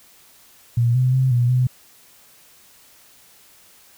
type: tone with pitch steps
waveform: sine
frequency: 118.6 / 127.5 / 130.7 / 121.3 / 126.4 Hz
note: A#2 / C3 / C3 / B2 / B2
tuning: +30 / -44 / -1 / -31 / +41 cents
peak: -14 dBFS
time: 0.77-1.67 s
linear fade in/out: 5 ms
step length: 180 ms
effects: white hiss -51 dBFS RMS until 3.97 s